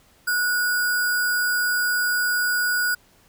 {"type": "tone with sample-and-hold", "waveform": "sine", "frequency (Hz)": 1463, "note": "F#6", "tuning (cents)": -20, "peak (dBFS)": -19, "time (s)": [0.27, 2.95], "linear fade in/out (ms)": 10, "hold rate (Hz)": 6300, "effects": ["pink hiss -57 dBFS RMS until 3.28 s"]}